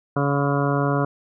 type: harmonic tone with a mistuned harmonic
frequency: 141.3 Hz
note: C#3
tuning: 34 cents sharp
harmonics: 1 / 2 / 3 / 4 / 5 / 7 / 8 / 9 / 10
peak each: -22 / -25 / -27 / -28 / -29 / -30 / -31 / -32 / -32 dBFS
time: 0.16-1.05 s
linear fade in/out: 5 ms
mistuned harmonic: 7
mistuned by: +27 cents
effects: none